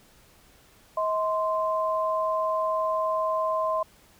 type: tone pair together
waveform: sine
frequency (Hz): 637.3 / 1041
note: D#5 / C6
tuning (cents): +41 / -9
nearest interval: minor sixth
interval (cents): 850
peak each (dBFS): -26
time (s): 0.97-3.83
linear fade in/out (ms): 5
effects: pink hiss -57 dBFS RMS until 4.19 s